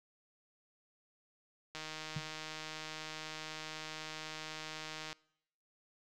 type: click train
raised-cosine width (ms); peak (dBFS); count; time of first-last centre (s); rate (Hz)
0.2; -26; 528; 1.75-5.128; 156
type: tone with exponential decay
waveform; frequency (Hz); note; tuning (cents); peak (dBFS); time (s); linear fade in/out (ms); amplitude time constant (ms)
sine; 149.5; D3; +31; -32; 2.16-2.28; 5; 26
effects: noise-tail reverb RT60 0.8 s tail -25 dB re dry